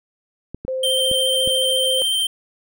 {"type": "clicks", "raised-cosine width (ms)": 3, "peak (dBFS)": -17, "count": 4, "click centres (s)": [0.546, 0.65, 1.114, 1.475]}
{"type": "tone", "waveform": "sine", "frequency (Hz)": 521, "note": "C5", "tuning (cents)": -7, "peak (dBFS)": -21, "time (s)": [0.68, 2.02], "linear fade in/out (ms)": 0}
{"type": "tone with vibrato", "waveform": "square", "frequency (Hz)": 3136, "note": "G7", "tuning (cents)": 0, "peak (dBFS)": -18, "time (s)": [0.83, 2.27], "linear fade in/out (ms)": 5, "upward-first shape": "sine", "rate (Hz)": 14, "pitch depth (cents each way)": 17}
{"effects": []}